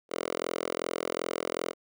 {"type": "tone with high-pass filter", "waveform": "5% pulse", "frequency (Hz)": 42.63, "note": "F1", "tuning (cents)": -41, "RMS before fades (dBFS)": -33, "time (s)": [0.09, 1.74], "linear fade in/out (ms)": 50, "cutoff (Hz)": 470, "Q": 1.7, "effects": []}